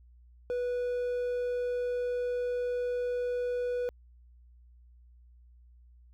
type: tone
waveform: triangle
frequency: 490.9 Hz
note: B4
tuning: 10 cents flat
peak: -27 dBFS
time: 0.5-3.89 s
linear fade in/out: 0 ms
effects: added 60 Hz sine -54 dBFS peak until 6.13 s